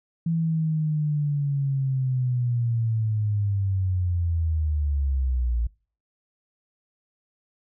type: linear sweep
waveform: sine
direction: down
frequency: 166.6 to 56.5 Hz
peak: -21 dBFS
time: 0.26-5.67 s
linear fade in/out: 5 ms
effects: noise-tail reverb RT60 0.4 s tail -25 dB re dry